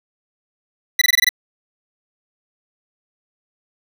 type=tone bursts; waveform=25% pulse; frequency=1975.5 Hz; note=B6; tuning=in tune; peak=-7 dBFS; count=7; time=0.99-1.291 s; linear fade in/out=5 ms; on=25 ms; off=21 ms; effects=none